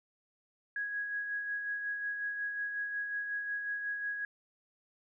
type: tone with tremolo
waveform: sine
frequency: 1659 Hz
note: G#6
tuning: 2 cents flat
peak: -32 dBFS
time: 0.76-4.25 s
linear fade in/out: 2 ms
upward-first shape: sine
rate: 5.5 Hz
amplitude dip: 40%
effects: none